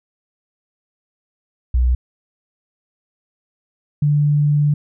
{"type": "tone pair in turn", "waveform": "sine", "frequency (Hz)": [61.8, 146.99], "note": ["B1", "D3"], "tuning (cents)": [2, 2], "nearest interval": "octave + minor third", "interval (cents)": 1500, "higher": "second", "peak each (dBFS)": -12, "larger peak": "neither", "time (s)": [[1.74, 1.95], [4.02, 4.74]], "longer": "second", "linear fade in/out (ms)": 5, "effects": []}